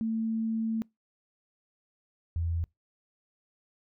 sine tone pair in turn, 223.7 / 83.79 Hz, A3 / E2, +29 / +29 cents, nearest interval octave + perfect fourth, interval 1700 cents, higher first, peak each -27 dBFS, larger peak neither, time 0.01-0.82 / 2.36-2.64 s, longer first, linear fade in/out 0 ms, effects noise-tail reverb RT60 0.2 s tail -26 dB re dry

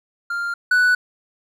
triangle tone pair in turn, 1396.9 / 1483.8 Hz, F6 / F#6, 0 / +4 cents, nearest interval minor second, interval 104 cents, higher second, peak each -20 / -11 dBFS, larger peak second, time 0.3-0.54 / 0.71-0.95 s, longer neither, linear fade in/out 5 ms, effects none

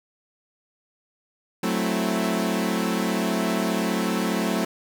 sawtooth chord, F# half-diminished seventh, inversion none, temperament equal, 185 / 220 / 261.6 / 329.6 Hz, F#3 / A3 / C4 / E4, 0 / 0 / 0 / 0 cents, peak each -23 / -22 / -26 / -26 dBFS, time 1.63-4.65 s, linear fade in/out 5 ms, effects none

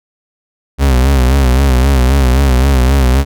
40% pulse tone with vibrato, 65.7 Hz, C2, 8 cents sharp, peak -6 dBFS, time 0.78-3.25 s, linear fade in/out 50 ms, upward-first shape sine, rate 3.8 Hz, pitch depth 100 cents each way, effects none

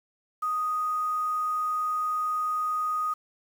sine tone with quantisation, 1244.5 Hz, D#6, in tune, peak -25 dBFS, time 0.42-3.14 s, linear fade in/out 10 ms, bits 8, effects none

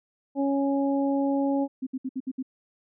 harmonic tone, 277.2 Hz, C#4, in tune, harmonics 1 / 2 / 3, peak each -23 / -29 / -33 dBFS, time 0.35-1.68 s, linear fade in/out 50 ms
sine tone bursts, 261.2 Hz, C4, 3 cents flat, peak -27 dBFS, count 6, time 1.82-2.428 s, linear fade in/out 10 ms, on 48 ms, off 64 ms
effects none

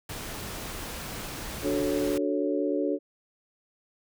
pink noise, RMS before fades -37 dBFS, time 0.09-2.18 s, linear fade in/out 5 ms
sine chord, D major seventh, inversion none, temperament equal, 293.7 / 370 / 440 / 554.4 Hz, D4 / F#4 / A4 / C#5, 0 / 0 / 0 / 0 cents, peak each -28 / -31 / -31 / -31 dBFS, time 1.62-2.99 s, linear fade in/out 50 ms
effects none

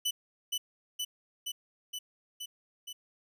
sawtooth tone with echo, 2985 Hz, F#7, 15 cents sharp, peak -25 dBFS, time 0.05-0.11 s, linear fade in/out 10 ms, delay 470 ms, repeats 6, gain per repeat -2 dB, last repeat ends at 2.93 s, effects none

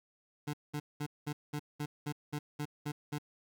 25% pulse tone bursts, 147.8 Hz, D3, 11 cents sharp, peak -31 dBFS, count 11, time 0.47-3.185 s, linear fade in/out 10 ms, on 65 ms, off 200 ms, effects 12-bit

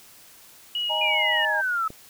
sine tone with vibrato, 2900 Hz, F#7, 35 cents flat, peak -24 dBFS, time 0.75-1.45 s, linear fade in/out 2 ms, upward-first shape triangle, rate 5.4 Hz, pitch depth 13 cents each way
sine chord, D# suspended fourth, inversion none, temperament equal, 622.3 / 830.6 / 932.3 Hz, D#5 / G#5 / A#5, 0 / 0 / 0 cents, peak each -30 dBFS, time 0.89-1.62 s, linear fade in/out 20 ms
sine exponential sweep, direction down, 2463 to 1282 Hz, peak -22 dBFS, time 1.01-1.88 s, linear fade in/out 5 ms
click, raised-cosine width 2 ms, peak -26 dBFS, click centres 1.904 s
effects white hiss -50 dBFS RMS until 2.09 s

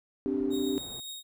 sine chord, C suspended second, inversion none, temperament equal with one note detuned, 262.4 / 293.7 / 392 Hz, C4 / D4 / G4, +5 / 0 / 0 cents, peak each -31 dBFS, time 0.26-0.78 s, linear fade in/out 0 ms
white low-pass noise, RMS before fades -48 dBFS, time 0.27-1 s, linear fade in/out 2 ms, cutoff 490 Hz, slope 12 dB/octave
sawtooth tone with tremolo, 3746 Hz, A#7, 8 cents sharp, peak -34 dBFS, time 0.5-1.23 s, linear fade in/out 50 ms, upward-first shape triangle, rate 7.1 Hz, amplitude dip 30%
effects none

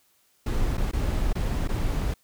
brown noise with dropouts, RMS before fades -25 dBFS, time 0.46-2.14 s, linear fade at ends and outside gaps 5 ms, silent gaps 0.772-0.778 / 0.914-0.932 / 1.33-1.352 / 1.677-1.688 s, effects white hiss -65 dBFS RMS until 2.23 s

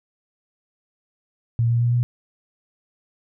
sine tone with pitch steps, 116.6 / 118.16 / 119.74 / 121.34 Hz, A#2 / A#2 / A#2 / B2, +1 / +24 / +47 / -30 cents, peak -16 dBFS, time 1.59-2.03 s, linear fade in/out 0 ms, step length 110 ms, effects none

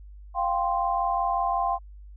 sine chord, F suspended second, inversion none, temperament equal, 698.5 / 784 / 1046.5 Hz, F5 / G5 / C6, 0 / 0 / 0 cents, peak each -27 dBFS, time 0.34-1.79 s, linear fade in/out 50 ms, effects added 50 Hz sine -42 dBFS peak until 2.16 s

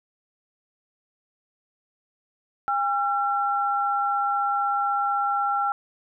sine tone pair together, 807.5 / 1358 Hz, G#5 / F6, -49 / -49 cents, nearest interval major sixth, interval 900 cents, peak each -24 dBFS, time 2.68-5.72 s, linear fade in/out 0 ms, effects none

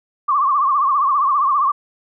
sine tone with vibrato, 1124 Hz, C#6, 24 cents sharp, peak -13 dBFS, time 0.28-1.72 s, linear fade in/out 10 ms, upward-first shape triangle, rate 15 Hz, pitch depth 140 cents each way, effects none

